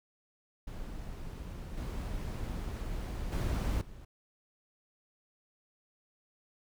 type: noise with level steps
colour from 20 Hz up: brown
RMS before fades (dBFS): -42 / -37 / -31 / -49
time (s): 0.67-4.05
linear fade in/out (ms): 5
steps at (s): 1.77 / 3.32 / 3.81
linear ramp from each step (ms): 5
effects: none